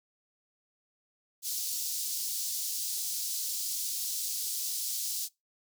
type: high-pass noise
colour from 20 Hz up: pink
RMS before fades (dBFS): -34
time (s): 1.42-5.29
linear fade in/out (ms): 50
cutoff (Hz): 4600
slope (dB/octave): 24
effects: noise-tail reverb RT60 0.2 s tail -22 dB re dry